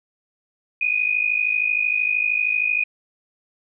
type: tone pair together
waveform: sine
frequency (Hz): 2449 / 2502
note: D#7 / D#7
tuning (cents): -28 / +9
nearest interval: unison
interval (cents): 37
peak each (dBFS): -21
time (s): 0.81-2.84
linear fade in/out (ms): 5
effects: none